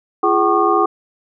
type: tone cluster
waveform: sine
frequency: 341.3 / 415.8 / 762 / 1097 / 1206 Hz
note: F4 / G#4 / G5 / C#6 / D6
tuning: -40 / +2 / -49 / -18 / +46 cents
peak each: -18 dBFS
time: 0.23-0.86 s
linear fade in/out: 5 ms
effects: none